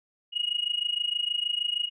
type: tone with amplitude modulation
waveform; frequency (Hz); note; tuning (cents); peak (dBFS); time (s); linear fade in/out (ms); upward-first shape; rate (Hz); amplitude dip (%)
sine; 2887; F#7; -43; -21; 0.32-1.9; 50; sine; 26.4; 90
effects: tanh soft clip ceiling -19 dBFS